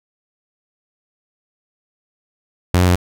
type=tone with pitch steps; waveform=sawtooth; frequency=89.5 / 90.6 / 88.7 Hz; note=F2 / F#2 / F2; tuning=+43 / -36 / +27 cents; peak=-7 dBFS; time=2.74-2.956 s; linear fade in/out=0 ms; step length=72 ms; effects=none